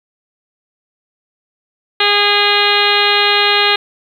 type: harmonic tone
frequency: 410 Hz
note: G#4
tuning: 22 cents flat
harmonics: 1 / 2 / 3 / 4 / 5 / 6 / 7 / 8 / 9 / 10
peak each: -19 / -19 / -19 / -19 / -19 / -19 / -19 / -19 / -19 / -19 dBFS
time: 2-3.76 s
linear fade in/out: 5 ms
effects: 7-bit